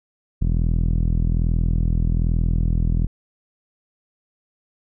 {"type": "tone with low-pass filter", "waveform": "sawtooth", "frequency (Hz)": 41.2, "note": "E1", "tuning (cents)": 0, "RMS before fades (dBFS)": -19, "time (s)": [0.41, 3.07], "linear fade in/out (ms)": 10, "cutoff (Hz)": 180, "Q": 1.3, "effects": []}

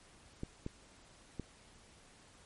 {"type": "clicks", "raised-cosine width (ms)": 3, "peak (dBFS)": -26, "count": 3, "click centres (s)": [0.434, 0.664, 1.397], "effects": ["pink hiss -61 dBFS RMS until 2.45 s", "MP3 48 kbps"]}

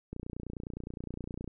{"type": "click train", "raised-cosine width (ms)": 3, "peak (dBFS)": -26, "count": 41, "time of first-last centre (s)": [0.13, 1.477], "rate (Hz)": 29.7, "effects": []}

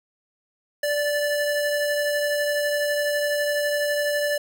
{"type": "tone pair together", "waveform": "square", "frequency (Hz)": [586, 1746], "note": ["D5", "A6"], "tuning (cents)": [-4, -14], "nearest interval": "octave + perfect fifth", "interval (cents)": 1890, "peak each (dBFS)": [-23, -29], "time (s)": [0.83, 4.38], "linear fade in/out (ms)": 5, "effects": []}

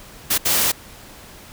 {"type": "noise bursts at uneven times", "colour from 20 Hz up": "white", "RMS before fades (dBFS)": -18, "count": 2, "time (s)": [[0.3, 0.38], [0.45, 0.72]], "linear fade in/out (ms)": 10, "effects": ["pink hiss -42 dBFS RMS until 1.52 s"]}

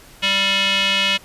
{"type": "tone with band-pass filter", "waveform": "square", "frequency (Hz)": 196, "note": "G3", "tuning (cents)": 0, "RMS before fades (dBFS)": -18, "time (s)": [0.22, 1.18], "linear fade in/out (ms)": 20, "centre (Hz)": 2900, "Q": 3.8, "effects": ["pink hiss -45 dBFS RMS until 1.24 s", "resampled to 32000 Hz"]}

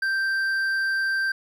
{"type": "tone with hard clipping", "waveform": "triangle", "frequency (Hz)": 1568, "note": "G6", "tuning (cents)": 0, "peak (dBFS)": -23, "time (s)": [0.02, 1.32], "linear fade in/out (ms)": 5, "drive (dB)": 8, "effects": []}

